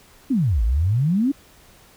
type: exponential two-way sweep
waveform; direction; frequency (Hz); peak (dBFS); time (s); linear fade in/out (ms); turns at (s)
sine; down then up; 293.7 to 51.3 to 293.7; -16; 0.3-1.32; 10; 0.63
effects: pink hiss -51 dBFS RMS until 1.96 s